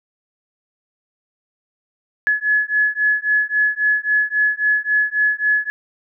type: beating tone pair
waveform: sine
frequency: 1700 / 1703.7 Hz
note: G#6 / G#6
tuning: +40 / +44 cents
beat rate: 3.7 Hz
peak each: -18 dBFS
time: 2.27-5.7 s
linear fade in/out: 0 ms
effects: none